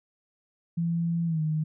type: tone with pitch glide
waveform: sine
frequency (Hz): 168.4 to 155.32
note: E3 to D#3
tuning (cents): +37 to -3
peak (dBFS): -24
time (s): 0.77-1.64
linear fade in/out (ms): 10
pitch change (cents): -140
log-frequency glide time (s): 1.26-1.41
effects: none